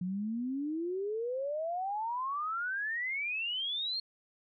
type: exponential sweep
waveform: sine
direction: up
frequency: 175.8 to 4300 Hz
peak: -32 dBFS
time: 0.01-4 s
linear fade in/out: 5 ms
effects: none